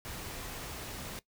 pink noise, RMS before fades -42 dBFS, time 0.05-1.19 s, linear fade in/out 0 ms, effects noise-tail reverb RT60 0.1 s tail -18 dB re dry

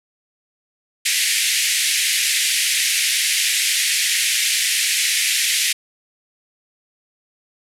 pink band-pass noise, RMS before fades -19 dBFS, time 1.05-5.73 s, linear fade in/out 10 ms, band 1900 to 12000 Hz, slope 48 dB/octave, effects none

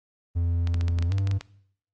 triangle tone with pitch glide, 85.4 to 97.53 Hz, F2 to G2, -38 to -8 cents, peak -20 dBFS, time 0.35-1.39 s, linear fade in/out 20 ms, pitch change +230 cents, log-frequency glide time 1.08-1.13 s
clicks, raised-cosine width 0.2 ms, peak -19 dBFS, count 11, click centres 0.673 / 0.743 / 0.811 / 0.882 / 0.987 / 1.025 / 1.121 / 1.183 / 1.273 / 1.313 / 1.41 s
effects noise-tail reverb RT60 0.6 s tail -19 dB re dry + Opus 24 kbps

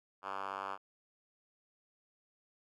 5% pulse tone with band-pass filter, 97.4 Hz, G2, 11 cents flat, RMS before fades -41 dBFS, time 0.22-0.78 s, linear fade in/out 50 ms, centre 1200 Hz, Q 2.1, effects none

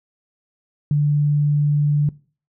sine tone, 146.83 Hz, D3, in tune, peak -14 dBFS, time 0.91-2.09 s, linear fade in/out 2 ms, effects noise-tail reverb RT60 0.4 s tail -21 dB re dry

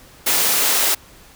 white noise with high-pass filter sweep, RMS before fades -17 dBFS, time 0.26-0.95 s, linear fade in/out 10 ms, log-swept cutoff 200 to 390 Hz, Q 0.86, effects pink hiss -46 dBFS RMS until 1.35 s

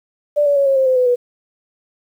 sine tone with pitch steps, 587.3 / 572.2 / 557.5 / 543.2 / 529.3 / 515.7 / 502.5 / 489.6 Hz, D5 / D5 / C#5 / C#5 / C5 / C5 / B4 / B4, 0 / -45 / +10 / -35 / +20 / -25 / +30 / -15 cents, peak -11 dBFS, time 0.36-1.16 s, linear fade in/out 20 ms, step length 100 ms, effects 8-bit

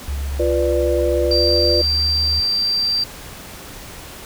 sine tone with pitch glide, 69.3 to 75.14 Hz, C#2 to D2, 0 to +40 cents, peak -21 dBFS, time 0.08-2.4 s, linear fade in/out 0 ms, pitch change +140 cents, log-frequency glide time 1.34-1.51 s
sine chord, B diminished, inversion second, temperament equal, 349.2 / 493.9 / 587.3 Hz, F4 / B4 / D5, 0 / 0 / 0 cents, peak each -20 dBFS, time 0.39-1.82 s, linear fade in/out 10 ms
sine tone, 4699 Hz, D8, in tune, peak -16 dBFS, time 1.31-3.04 s, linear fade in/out 5 ms
effects pink hiss -36 dBFS RMS until 4.25 s

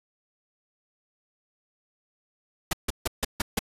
pink noise bursts, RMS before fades -25 dBFS, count 6, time 2.71-3.592 s, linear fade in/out 5 ms, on 22 ms, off 150 ms, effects resampled to 32000 Hz

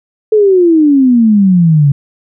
sine exponential sweep, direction down, 440 to 137.7 Hz, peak -4 dBFS, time 0.32-1.92 s, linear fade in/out 5 ms, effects none

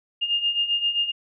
sine beating tone pair, 2820 / 2827.6 Hz, F7 / F7, +16 / +21 cents, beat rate 7.6 Hz, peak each -27 / -22 dBFS, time 0.21-1.12 s, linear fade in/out 20 ms, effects none

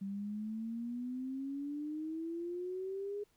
sine exponential sweep, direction up, 193.9 to 415.3 Hz, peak -37 dBFS, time 0.01-3.24 s, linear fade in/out 10 ms, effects pink hiss -73 dBFS RMS until 3.36 s

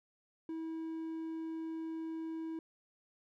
triangle tone, 323.5 Hz, E4, 32 cents flat, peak -36 dBFS, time 0.49-2.59 s, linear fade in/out 2 ms, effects none

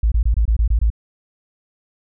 sine tone bursts, 55 Hz, A1, in tune, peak -12 dBFS, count 8, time 0.03-0.902 s, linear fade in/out 5 ms, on 88 ms, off 24 ms, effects none

